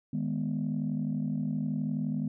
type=chord; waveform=sine; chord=G# minor; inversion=second; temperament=equal; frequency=155.56 / 207.7 / 246.9 Hz; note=D#3 / G#3 / B3; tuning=0 / 0 / 0 cents; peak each=-32 dBFS; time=0.13-2.28 s; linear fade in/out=5 ms; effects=tanh soft clip ceiling -22 dBFS